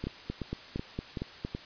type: two click trains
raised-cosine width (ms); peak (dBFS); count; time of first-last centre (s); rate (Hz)
3; -20 / -21; 7 / 5; 0.07-1.449 / 0.04-1.549; 4.35 / 2.65
effects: white hiss -48 dBFS RMS until 1.65 s + resampled to 11025 Hz